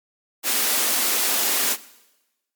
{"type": "high-pass noise", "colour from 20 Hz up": "white", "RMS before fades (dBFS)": -21, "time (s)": [0.43, 1.77], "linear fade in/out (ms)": 50, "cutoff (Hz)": 210, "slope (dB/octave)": 96, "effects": ["noise-tail reverb RT60 1.0 s tail -18 dB re dry", "MP3 96 kbps"]}